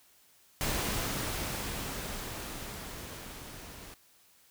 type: noise with level ramp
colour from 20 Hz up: pink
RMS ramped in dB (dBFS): -31 to -48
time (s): 0.61-3.94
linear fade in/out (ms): 0
effects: white hiss -63 dBFS RMS until 4.5 s